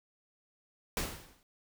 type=noise with exponential decay; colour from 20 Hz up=pink; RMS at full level=-31 dBFS; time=0.97-1.43 s; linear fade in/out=1 ms; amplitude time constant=100 ms; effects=none